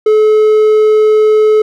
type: tone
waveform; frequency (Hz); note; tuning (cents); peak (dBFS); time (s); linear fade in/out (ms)
triangle; 430; A4; -40; -3; 0.06-1.62; 5
effects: none

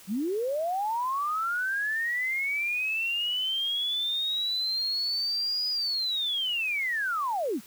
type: linear two-way sweep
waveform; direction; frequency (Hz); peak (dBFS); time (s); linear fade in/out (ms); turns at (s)
sine; up then down; 174.6 to 4964 to 174.6; -26; 0.07-7.61; 50; 5.69
effects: white hiss -51 dBFS RMS until 7.66 s

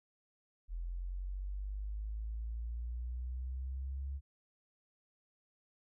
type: linear sweep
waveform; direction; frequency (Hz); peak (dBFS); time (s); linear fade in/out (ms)
sine; up; 41.96 to 69.3; -37; 0.68-4.21; 50
effects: none

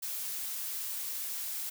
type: noise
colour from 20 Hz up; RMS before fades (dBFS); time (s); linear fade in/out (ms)
blue; -37; 0.02-1.7; 10
effects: none

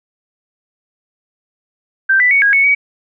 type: tone with pitch steps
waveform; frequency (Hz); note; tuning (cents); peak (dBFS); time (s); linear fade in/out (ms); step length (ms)
sine; 1565 / 1984 / 2228 / 1641 / 2212 / 2261; G6 / B6 / C#7 / G#6 / C#7 / C#7; -3 / +7 / +8 / -21 / -4 / +34; -8; 2.09-2.75; 10; 110
effects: none

